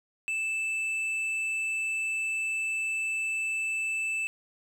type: tone with hard clipping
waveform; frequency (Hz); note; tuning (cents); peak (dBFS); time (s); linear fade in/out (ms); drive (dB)
sine; 2637; E7; 0; -29; 0.28-4.27; 0; 5
effects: none